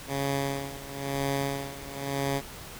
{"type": "tone with tremolo", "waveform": "10% pulse", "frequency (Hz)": 138.59, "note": "C#3", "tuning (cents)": 0, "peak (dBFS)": -18, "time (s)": [0.07, 2.42], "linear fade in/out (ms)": 50, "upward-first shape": "sine", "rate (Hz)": 1, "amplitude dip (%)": 85, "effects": ["pink hiss -43 dBFS RMS until 2.79 s"]}